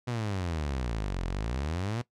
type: exponential two-way sweep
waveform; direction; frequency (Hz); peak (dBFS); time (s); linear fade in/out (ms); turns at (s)
sawtooth; down then up; 125.9 to 41.95 to 124.5; -26; 0.07-2.02; 10; 1.25
effects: noise-tail reverb RT60 0.1 s tail -18 dB re dry + low-pass 7000 Hz 12 dB/octave